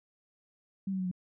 sine tone with pitch steps, 194 / 189.57 / 185.24 / 181.01 Hz, G3 / F#3 / F#3 / F#3, -18 / +42 / +2 / -38 cents, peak -30 dBFS, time 0.87-1.114 s, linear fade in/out 5 ms, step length 61 ms, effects none

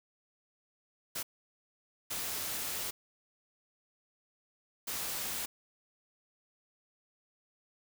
white noise bursts at uneven times, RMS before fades -37 dBFS, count 3, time 1.15-1.23 / 2.1-2.91 / 4.87-5.46 s, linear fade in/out 10 ms, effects none

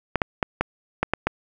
clicks, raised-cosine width 0.5 ms, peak -5 dBFS, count 7, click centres 0.157 / 0.218 / 0.428 / 0.61 / 1.03 / 1.136 / 1.27 s, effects none

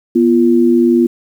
sine tone pair together, 243.6 / 344.8 Hz, B3 / F4, -24 / -22 cents, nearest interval tritone, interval 602 cents, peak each -10 dBFS, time 0.15-1.07 s, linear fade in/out 10 ms, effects 7-bit

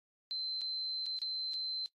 sine tone with dropouts, 4088 Hz, C8, 41 cents flat, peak -35 dBFS, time 0.31-1.86 s, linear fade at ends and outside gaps 0 ms, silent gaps 0.61-0.616 / 1.058-1.064 / 1.189-1.218 / 1.535-1.54 s, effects noise-tail reverb RT60 0.1 s tail -20 dB re dry + AAC 32 kbps

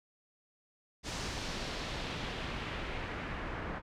pink noise with low-pass filter sweep, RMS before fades -39 dBFS, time 1.03-3.82 s, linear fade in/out 50 ms, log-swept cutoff 6300 to 1600 Hz, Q 1.3, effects none

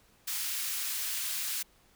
white high-pass noise, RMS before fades -34 dBFS, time 0.27-1.63 s, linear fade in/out 10 ms, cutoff 1700 Hz, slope 12 dB/octave, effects pink hiss -64 dBFS RMS until 1.95 s

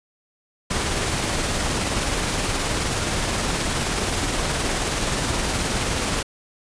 pink noise with tremolo, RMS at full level -22 dBFS, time 0.7-6.23 s, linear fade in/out 10 ms, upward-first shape triangle, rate 19 Hz, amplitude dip 30%, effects resampled to 22050 Hz

